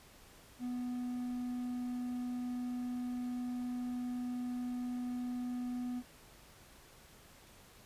triangle tone, 246.9 Hz, B3, in tune, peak -34 dBFS, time 0.59-6.03 s, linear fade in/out 50 ms, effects pink hiss -59 dBFS RMS until 7.85 s + resampled to 32000 Hz

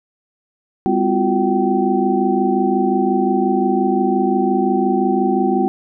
sine tone cluster, 201.5 / 255.4 / 340.8 / 366.5 / 770 Hz, G3 / C4 / F4 / F#4 / G5, +48 / -42 / -42 / -16 / -31 cents, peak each -20 dBFS, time 0.86-5.68 s, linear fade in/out 0 ms, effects none

